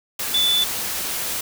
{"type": "tone in noise", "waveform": "sine", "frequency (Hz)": 3486, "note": "A7", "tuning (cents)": -17, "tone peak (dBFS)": -16, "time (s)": [0.34, 0.64], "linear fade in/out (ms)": 5, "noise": "white", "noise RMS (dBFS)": -26, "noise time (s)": [0.19, 1.41], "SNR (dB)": 7, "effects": []}